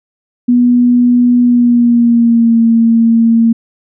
sine tone with pitch glide, 244 to 229 Hz, B3 to A#3, -21 to -31 cents, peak -5 dBFS, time 0.48-3.53 s, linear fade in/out 10 ms, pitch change -110 cents, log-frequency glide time 1.41-2.6 s, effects none

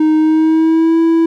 triangle tone with pitch glide, 311.1 to 329.2 Hz, D#4 to E4, 0 to -2 cents, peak -6 dBFS, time 0-1.26 s, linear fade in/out 5 ms, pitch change +98 cents, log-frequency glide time 0.17-0.99 s, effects none

